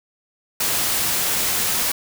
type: noise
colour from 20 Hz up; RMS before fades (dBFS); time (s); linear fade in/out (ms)
white; -21; 0.6-1.92; 5
effects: none